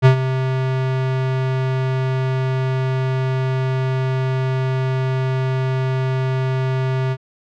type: tone with ADSR envelope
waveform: square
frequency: 130.8 Hz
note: C3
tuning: in tune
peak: -6 dBFS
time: 0.02-7.17 s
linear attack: 36 ms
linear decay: 98 ms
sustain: -12 dB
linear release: 52 ms
effects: low-pass 3000 Hz 12 dB/octave